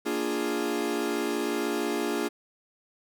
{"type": "chord", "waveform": "40% pulse", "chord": "Bb dominant seventh", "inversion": "none", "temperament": "equal", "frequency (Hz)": [233.1, 293.7, 349.2, 415.3], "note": ["Bb3", "D4", "F4", "Ab4"], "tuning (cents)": [0, 0, 0, 0], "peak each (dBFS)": [-34, -31, -31, -31], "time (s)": [0.05, 2.29], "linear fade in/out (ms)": 20, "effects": []}